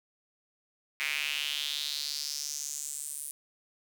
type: tone with high-pass filter sweep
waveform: square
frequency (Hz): 72.8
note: D2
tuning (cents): -15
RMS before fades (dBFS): -35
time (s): 1-3.31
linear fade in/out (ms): 0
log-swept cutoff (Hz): 2200 to 9900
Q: 4.1
effects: none